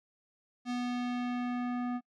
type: tone with low-pass filter sweep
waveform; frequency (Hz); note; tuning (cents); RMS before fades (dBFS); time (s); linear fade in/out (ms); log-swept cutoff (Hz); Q
square; 245.5; B3; -10; -34; 0.65-2.01; 50; 5400 to 1300; 0.96
effects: noise-tail reverb RT60 0.1 s tail -25 dB re dry